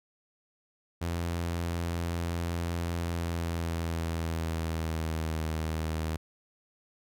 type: tone with pitch glide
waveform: sawtooth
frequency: 85.2 to 79.49 Hz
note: F2 to D#2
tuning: -42 to +38 cents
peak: -26 dBFS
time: 1.01-6.17 s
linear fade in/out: 10 ms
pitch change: -120 cents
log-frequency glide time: 3.05-5.43 s
effects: none